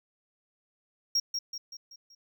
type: tone with echo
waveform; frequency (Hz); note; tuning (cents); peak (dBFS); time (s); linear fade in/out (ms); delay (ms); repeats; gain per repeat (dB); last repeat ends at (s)
triangle; 5588; F8; 0; -22; 1.15-1.2; 5; 190; 5; -6; 2.15
effects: none

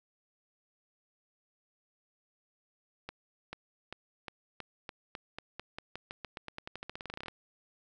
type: accelerating click train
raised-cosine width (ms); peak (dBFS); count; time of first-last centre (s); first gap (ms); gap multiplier
0.3; -24; 30; 3.09-7.283; 440; 0.9
effects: none

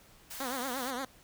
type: high-pass noise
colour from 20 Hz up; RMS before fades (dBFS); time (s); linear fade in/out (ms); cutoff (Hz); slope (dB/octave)
white; -43; 0.3-0.91; 10; 560; 96
type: tone with vibrato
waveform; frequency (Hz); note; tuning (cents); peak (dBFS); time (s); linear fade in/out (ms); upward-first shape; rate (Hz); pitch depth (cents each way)
10% pulse; 257.4; C4; -28; -26; 0.4-1.05; 2; triangle; 8.6; 150
effects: pink hiss -59 dBFS RMS until 1.23 s

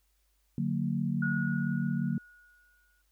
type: chord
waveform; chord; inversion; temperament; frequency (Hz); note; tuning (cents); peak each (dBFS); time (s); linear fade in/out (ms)
sine; D augmented; none; just; 146.83 / 183.54 / 229.4; D3 / F#3 / A#3; 0 / -14 / -28; -32; 0.58-2.18; 2
type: tone with exponential decay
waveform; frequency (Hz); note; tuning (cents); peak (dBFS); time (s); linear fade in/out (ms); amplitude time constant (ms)
sine; 1452; F#6; -33; -30; 1.22-3.02; 5; 390
effects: added 50 Hz sine -70 dBFS peak until 3.11 s + white hiss -75 dBFS RMS until 3.11 s

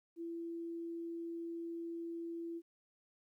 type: tone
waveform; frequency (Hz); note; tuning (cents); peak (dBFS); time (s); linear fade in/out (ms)
sine; 335.8; E4; +32; -40; 0.16-2.62; 50
effects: 13-bit

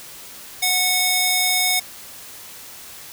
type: tone with high-pass filter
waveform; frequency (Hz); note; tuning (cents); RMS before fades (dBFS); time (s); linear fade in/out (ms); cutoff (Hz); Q
square; 735; F#5; -12; -19; 0.62-1.8; 10; 2200; 0.55
effects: white hiss -39 dBFS RMS until 3.12 s

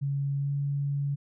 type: tone with pitch glide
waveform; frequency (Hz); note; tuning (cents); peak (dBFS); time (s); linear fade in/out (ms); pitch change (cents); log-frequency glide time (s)
sine; 139.9 to 141.53; C#3 to C#3; +16 to +36; -26; 0.01-1.16; 20; +20; 0.38-0.51
effects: none

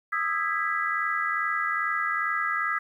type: chord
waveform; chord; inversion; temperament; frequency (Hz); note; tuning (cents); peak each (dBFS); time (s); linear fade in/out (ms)
sine; E major seventh; third; just; 1236.1 / 1318.5 / 1648.1 / 1977.8; D#6 / E6 / G#6 / B6; -12 / 0 / -14 / +2; -30; 0.12-2.79; 10
effects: 10-bit

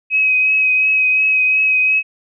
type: tone with vibrato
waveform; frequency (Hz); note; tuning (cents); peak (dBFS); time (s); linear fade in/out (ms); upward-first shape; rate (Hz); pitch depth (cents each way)
sine; 2538; D#7; +34; -11; 0.1-2.03; 50; triangle; 2.8; 22
effects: none

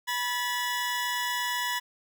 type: tone pair together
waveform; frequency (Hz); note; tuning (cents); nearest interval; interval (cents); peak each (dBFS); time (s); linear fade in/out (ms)
20% pulse; 978 / 1718.6; B5 / A6; -17 / -41; minor seventh; 976; -24 / -28; 0.07-1.8; 20
effects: none

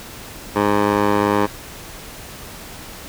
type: tone with band-pass filter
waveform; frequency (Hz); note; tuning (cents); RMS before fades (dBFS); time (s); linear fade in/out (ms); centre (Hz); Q
15% pulse; 102.9; G#2; -16; -17; 0.55-1.47; 20; 780; 1.1
effects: pink hiss -36 dBFS RMS until 3.08 s

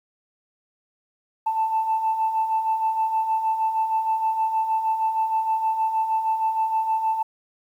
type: beating tone pair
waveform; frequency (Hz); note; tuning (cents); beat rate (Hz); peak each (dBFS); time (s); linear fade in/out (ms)
sine; 879 / 885.4; A5 / A5; -2 / +11; 6.4; -28 / -20; 1.46-7.23; 10
effects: tanh soft clip ceiling -14 dBFS + 9-bit

